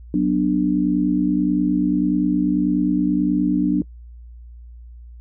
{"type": "chord", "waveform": "sine", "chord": "B minor", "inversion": "second", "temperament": "just", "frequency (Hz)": [185.21, 246.9, 296.3], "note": ["F#3", "B3", "D4"], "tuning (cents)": [2, 0, 15], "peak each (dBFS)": [-21, -22, -18], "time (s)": [0.14, 3.82], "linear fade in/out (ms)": 2, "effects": ["noise-tail reverb RT60 0.1 s tail -24 dB re dry", "added 59 Hz sine -37 dBFS peak until 5.2 s"]}